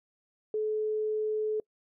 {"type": "tone", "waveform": "sine", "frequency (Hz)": 430, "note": "A4", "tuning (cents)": -40, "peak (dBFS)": -27, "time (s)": [0.54, 1.6], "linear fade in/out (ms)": 2, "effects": ["noise-tail reverb RT60 0.1 s tail -26 dB re dry"]}